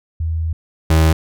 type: tone pair in turn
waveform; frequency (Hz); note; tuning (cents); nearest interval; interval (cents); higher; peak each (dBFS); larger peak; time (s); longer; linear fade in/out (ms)
sine / 35% pulse; 81 / 79.84; E2 / D#2; -30 / +45; unison; 25; first; -17 / -8; second; 0.2-0.53 / 0.9-1.13; first; 5
effects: none